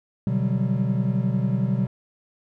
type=chord; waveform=triangle; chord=G major seventh; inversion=first; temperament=equal with one note detuned; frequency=126.43 / 146.83 / 185 / 196 Hz; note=B2 / D3 / F#3 / G3; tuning=+41 / 0 / 0 / 0 cents; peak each=-22 / -27 / -24 / -24 dBFS; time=0.27-1.87 s; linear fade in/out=2 ms; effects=none